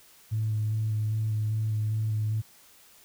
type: tone with vibrato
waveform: sine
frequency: 108.4 Hz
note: A2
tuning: 25 cents flat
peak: -24 dBFS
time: 0.31-2.42 s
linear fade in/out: 20 ms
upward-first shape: square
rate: 2.5 Hz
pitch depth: 15 cents each way
effects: tanh soft clip ceiling -20 dBFS + white hiss -56 dBFS RMS until 3.04 s